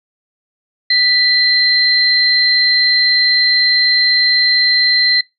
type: tone pair together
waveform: sine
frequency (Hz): 1975.5 / 4122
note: B6 / C8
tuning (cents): 0 / -27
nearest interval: octave + minor second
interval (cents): 1273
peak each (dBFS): -15 / -11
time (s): 0.9-5.21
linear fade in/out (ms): 5
effects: noise-tail reverb RT60 0.2 s tail -22 dB re dry